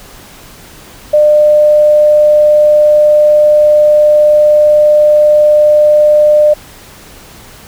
sine tone, 600 Hz, D5, 37 cents sharp, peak -3 dBFS, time 1.13-6.54 s, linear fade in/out 10 ms, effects pink hiss -35 dBFS RMS until 7.67 s

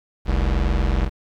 square tone pair together, 44.14 / 65.9 Hz, F1 / C2, +19 / +13 cents, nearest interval perfect fifth, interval 694 cents, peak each -20 / -22 dBFS, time 0.25-1.1 s, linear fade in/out 50 ms, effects low-pass 4000 Hz 12 dB/octave + 9-bit

